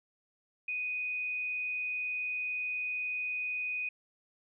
sine tone with frequency modulation, 2489 Hz, D#7, in tune, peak -32 dBFS, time 0.68-3.89 s, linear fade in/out 5 ms, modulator 83.3 Hz, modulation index 0.27, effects none

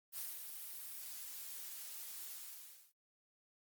blue noise with ADSR envelope, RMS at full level -42 dBFS, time 0.12-2.93 s, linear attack 57 ms, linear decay 180 ms, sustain -6 dB, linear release 600 ms, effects Opus 32 kbps

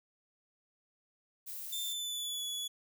violet noise, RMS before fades -43 dBFS, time 1.46-1.94 s, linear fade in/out 20 ms
sawtooth tone with pitch glide, 3562 to 3403 Hz, A7 to G#7, +21 to +41 cents, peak -33 dBFS, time 1.72-2.68 s, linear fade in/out 10 ms, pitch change -80 cents, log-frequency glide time 1.83-2.43 s
effects none

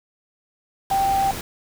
sine tone in noise, 783 Hz, G5, 2 cents flat, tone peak -17 dBFS, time 0.91-1.31 s, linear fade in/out 2 ms, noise pink, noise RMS -31 dBFS, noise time 0.9-1.41 s, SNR +11 dB, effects none

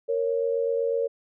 sine tone pair together, 464.9 / 552.9 Hz, A#4 / C#5, -5 / -5 cents, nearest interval minor third, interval 300 cents, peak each -24 / -27 dBFS, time 0.08-1.08 s, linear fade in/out 20 ms, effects none

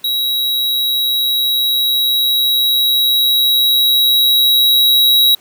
square tone with level ramp, 3858 Hz, B7, 41 cents flat, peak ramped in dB -15 to -8 dBFS, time 0.04-5.35 s, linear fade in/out 5 ms, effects pink hiss -47 dBFS RMS until 5.4 s + high-pass 200 Hz 12 dB/octave

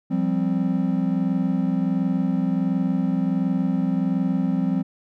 triangle chord, F suspended second, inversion none, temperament equal, 174.61 / 196 / 261.6 Hz, F3 / G3 / C4, 0 / 0 / 0 cents, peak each -22 dBFS, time 0.1-4.83 s, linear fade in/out 20 ms, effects none

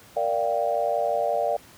sine chord, G minor seventh, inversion first, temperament equal, 466.2 / 587.3 / 698.5 / 784 Hz, Bb4 / D5 / F5 / G5, 0 / 0 / 0 / 0 cents, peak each -30 / -25 / -26 / -30 dBFS, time 0.16-1.57 s, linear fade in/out 10 ms, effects pink hiss -50 dBFS RMS until 1.77 s + high-pass 80 Hz 12 dB/octave

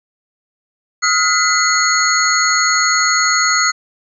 sine tone cluster, 1272 / 1424 / 2016 / 4332 / 6660 Hz, D#6 / F6 / B6 / C#8 / G#8, +38 / +33 / +35 / -41 / +4 cents, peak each -18 dBFS, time 1.02-3.72 s, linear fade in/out 20 ms, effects none

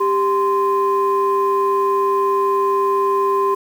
sine tone pair together, 394.7 / 1038 Hz, G4 / C6, +12 / -14 cents, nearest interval octave + perfect fourth, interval 1674 cents, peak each -16 dBFS, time 0-3.55 s, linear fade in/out 10 ms, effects tanh soft clip ceiling -8 dBFS + 7-bit

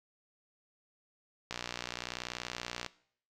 click train, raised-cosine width 0.2 ms, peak -19 dBFS, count 83, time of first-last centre 1.51-2.863 s, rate 60.6 Hz, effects noise-tail reverb RT60 0.6 s tail -20 dB re dry

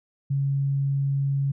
sine tone, 138.59 Hz, C#3, in tune, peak -21 dBFS, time 0.3-1.52 s, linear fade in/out 10 ms, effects none

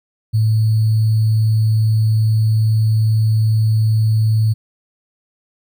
sine tone with sample-and-hold, 109.7 Hz, A2, 5 cents flat, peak -11 dBFS, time 0.33-4.54 s, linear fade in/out 20 ms, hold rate 4410 Hz, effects none

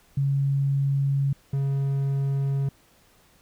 sine / triangle tone pair in turn, 138.59 / 137.9 Hz, C#3 / C#3, 0 / -9 cents, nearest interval unison, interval 9 cents, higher first, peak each -20 dBFS, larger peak neither, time 0.17-1.33 / 1.53-2.69 s, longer neither, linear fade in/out 5 ms, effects pink hiss -59 dBFS RMS until 3.41 s

